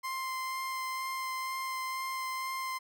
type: tone with vibrato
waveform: 30% pulse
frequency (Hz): 1046.5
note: C6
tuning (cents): 0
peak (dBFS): -31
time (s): 0.03-2.79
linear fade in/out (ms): 20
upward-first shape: sine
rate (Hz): 2.1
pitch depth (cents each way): 10
effects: none